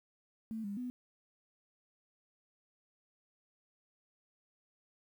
sine tone with pitch steps, 222.2 / 201.8 / 248.8 Hz, A3 / G#3 / B3, +17 / -49 / +13 cents, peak -37 dBFS, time 0.51-0.9 s, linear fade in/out 0 ms, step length 130 ms, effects 11-bit

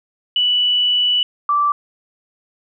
sine tone pair in turn, 2960 / 1166.9 Hz, F#7 / D6, 0 / -11 cents, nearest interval octave + major third, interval 1611 cents, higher first, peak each -13 dBFS, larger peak neither, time 0.36-1.23 / 1.49-1.72 s, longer first, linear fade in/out 2 ms, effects none

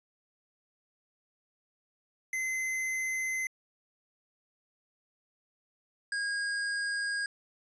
square tone pair in turn, 2055 / 1631.1 Hz, C7 / G#6, -32 / -32 cents, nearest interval major third, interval 400 cents, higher first, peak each -31 / -31 dBFS, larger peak neither, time 2.33-3.47 / 6.12-7.26 s, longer neither, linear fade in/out 2 ms, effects resampled to 22050 Hz

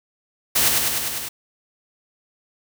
white noise with echo, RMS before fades -18 dBFS, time 0.55-0.69 s, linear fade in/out 10 ms, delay 100 ms, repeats 6, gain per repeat -2 dB, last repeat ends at 1.29 s, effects none

